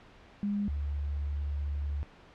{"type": "tone pair in turn", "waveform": "sine", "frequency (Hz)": [204, 72.12], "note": ["G#3", "D2"], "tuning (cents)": [-31, -31], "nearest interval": "octave + tritone", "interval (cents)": 1800, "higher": "first", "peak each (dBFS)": [-28, -30], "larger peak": "first", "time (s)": [[0.43, 0.68], [0.68, 2.03]], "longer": "second", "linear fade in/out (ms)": 0, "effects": ["pink hiss -55 dBFS RMS until 2.34 s", "low-pass 3000 Hz 12 dB/octave"]}